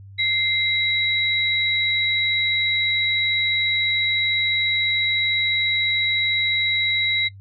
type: tone pair together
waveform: sine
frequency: 2093 / 3879 Hz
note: C7 / B7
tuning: 0 / -32 cents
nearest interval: major seventh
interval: 1068 cents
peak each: -21 dBFS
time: 0.18-7.29 s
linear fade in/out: 20 ms
effects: noise-tail reverb RT60 0.1 s tail -19 dB re dry + added 98 Hz sine -39 dBFS peak until 7.4 s